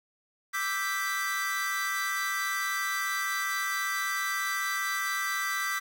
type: chord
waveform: 45% pulse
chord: E minor seventh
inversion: third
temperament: equal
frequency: 1174.7 / 1318.5 / 1568 / 1975.5 Hz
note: D6 / E6 / G6 / B6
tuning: 0 / 0 / 0 / 0 cents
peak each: -35 / -38 / -34 / -32 dBFS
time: 0.53-5.8 s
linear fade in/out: 20 ms
effects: none